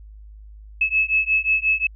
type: beating tone pair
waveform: sine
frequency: 2592 / 2597.6 Hz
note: E7 / E7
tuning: -30 / -26 cents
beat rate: 5.6 Hz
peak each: -20 dBFS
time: 0.81-1.87 s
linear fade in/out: 5 ms
effects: added 52 Hz sine -39 dBFS peak until 1.95 s